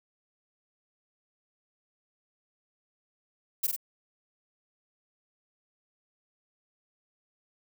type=noise with echo; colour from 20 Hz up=violet; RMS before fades=-26 dBFS; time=3.63-3.67 s; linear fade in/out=10 ms; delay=47 ms; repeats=2; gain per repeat=-3 dB; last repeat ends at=3.764 s; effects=none